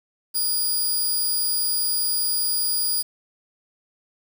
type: tone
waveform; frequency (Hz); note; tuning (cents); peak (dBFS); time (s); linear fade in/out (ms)
10% pulse; 4865; D#8; -40; -14; 0.34-3.03; 20
effects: 7-bit